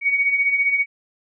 sine beating tone pair, 2230 / 2245 Hz, C#7 / C#7, +10 / +21 cents, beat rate 15 Hz, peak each -24 / -17 dBFS, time 0.01-0.86 s, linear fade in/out 50 ms, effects none

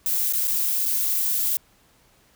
violet noise with dropouts, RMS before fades -23 dBFS, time 0.06-1.57 s, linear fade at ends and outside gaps 1 ms, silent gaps 0.325-0.334 / 0.473-0.478 / 0.855-0.859 s, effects pink hiss -59 dBFS RMS until 2.35 s

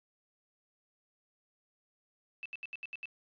sine tone bursts, 2637 Hz, E7, in tune, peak -38 dBFS, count 7, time 2.43-3.056 s, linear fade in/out 0 ms, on 26 ms, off 74 ms, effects resampled to 11025 Hz + 11-bit

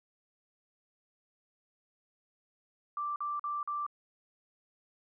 sine tone bursts, 1174.7 Hz, D6, in tune, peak -32 dBFS, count 4, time 2.97-3.865 s, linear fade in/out 2 ms, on 190 ms, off 45 ms, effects none

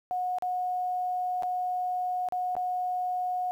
sine tone with dropouts, 728 Hz, F#5, 28 cents flat, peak -27 dBFS, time 0.11-3.51 s, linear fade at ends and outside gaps 0 ms, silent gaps 0.385-0.423 / 1.424-1.433 / 2.287-2.323 / 2.553-2.566 s, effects 10-bit

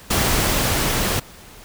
pink noise with level ramp, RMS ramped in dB -18 to -21 dBFS, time 0.1-1.2 s, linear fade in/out 10 ms, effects pink hiss -43 dBFS RMS until 1.64 s

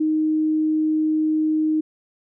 sine tone, 311.1 Hz, D#4, in tune, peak -17 dBFS, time 0-1.81 s, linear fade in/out 10 ms, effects none

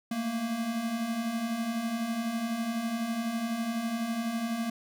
square beating tone pair, 220 / 232 Hz, A3 / A#3, 0 / -8 cents, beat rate 12 Hz, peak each -38 / -31 dBFS, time 0.11-4.7 s, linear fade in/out 5 ms, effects none

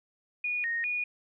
sine tone with vibrato, 2135 Hz, C7, 34 cents sharp, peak -28 dBFS, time 0.44-1.04 s, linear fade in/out 5 ms, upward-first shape square, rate 2.5 Hz, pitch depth 240 cents each way, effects none

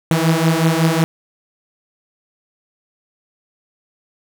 sawtooth beating tone pair, 160 / 165.4 Hz, D#3 / E3, +49 / +6 cents, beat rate 5.4 Hz, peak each -12 dBFS, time 0.11-1.04 s, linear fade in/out 0 ms, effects none

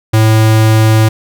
square tone, 110 Hz, A2, in tune, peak -6 dBFS, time 0.13-1.09 s, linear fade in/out 10 ms, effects none

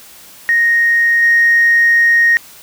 sine tone with level steps, 1864.7 Hz, A#6, in tune, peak -8 / -6 dBFS, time 0.49-2.37 s, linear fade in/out 0 ms, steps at 1.22 s, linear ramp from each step 10 ms, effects tanh soft clip ceiling -3 dBFS + white hiss -39 dBFS RMS until 2.62 s

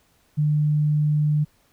sine tone, 150 Hz, D3, 37 cents sharp, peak -17 dBFS, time 0.37-1.45 s, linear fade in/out 20 ms, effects pink hiss -62 dBFS RMS until 1.72 s

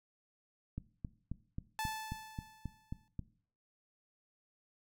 click train, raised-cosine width 5 ms, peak -27 dBFS, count 10, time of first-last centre 0.78-3.193 s, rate 3.73 Hz
sawtooth tone with exponential decay, 874 Hz, A5, 12 cents flat, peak -31 dBFS, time 1.79-3.08 s, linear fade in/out 0 ms, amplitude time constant 280 ms
effects noise-tail reverb RT60 0.5 s tail -18 dB re dry

